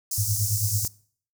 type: high-pass noise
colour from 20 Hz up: pink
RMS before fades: -28 dBFS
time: 0.11-0.88 s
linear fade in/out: 5 ms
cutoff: 5300 Hz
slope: 48 dB/octave
type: tone with tremolo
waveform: sine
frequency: 104.7 Hz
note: G#2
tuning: 15 cents sharp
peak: -21 dBFS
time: 0.18-0.85 s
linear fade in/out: 0 ms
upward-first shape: sine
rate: 9.1 Hz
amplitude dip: 90%
effects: noise-tail reverb RT60 0.5 s tail -22 dB re dry